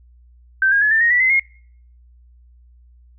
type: tone with pitch steps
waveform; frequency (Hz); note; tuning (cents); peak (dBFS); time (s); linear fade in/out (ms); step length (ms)
sine; 1554 / 1627.5 / 1704.5 / 1785.1 / 1869.5 / 1957.9 / 2051 / 2147; G6 / G#6 / G#6 / A6 / A#6 / B6 / C7 / C7; -16 / -36 / +45 / +25 / +4 / -16 / -35 / +44; -12; 0.62-1.396; 2; 97
effects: noise-tail reverb RT60 0.6 s tail -26 dB re dry + added 60 Hz sine -46 dBFS peak until 3.18 s